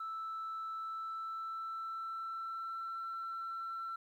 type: tone with pitch glide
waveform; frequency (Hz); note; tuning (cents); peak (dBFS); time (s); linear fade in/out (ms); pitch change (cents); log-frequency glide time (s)
sine; 1318.5 to 1344.7; E6 to E6; 0 to +34; -37; 0-3.96; 5; +34; 0.73-3.03
effects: tanh soft clip ceiling -36 dBFS + 12-bit